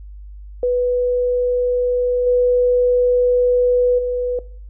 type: tone with level steps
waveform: sine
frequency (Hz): 493.9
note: B4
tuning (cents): 0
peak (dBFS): -14 / -11 / -17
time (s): 0.63-4.39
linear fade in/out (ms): 2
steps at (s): 2.26 / 3.98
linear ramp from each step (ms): 10
effects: noise-tail reverb RT60 0.5 s tail -20 dB re dry + added 50 Hz sine -33 dBFS peak until 4.69 s